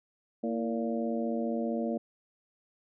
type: harmonic tone with a mistuned harmonic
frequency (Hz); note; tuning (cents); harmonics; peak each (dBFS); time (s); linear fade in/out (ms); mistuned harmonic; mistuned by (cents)
115.5; A#2; -16; 2 / 3 / 4 / 5 / 6; -31 / -37 / -37 / -36 / -41; 0.43-1.98; 10; 3; -76
effects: none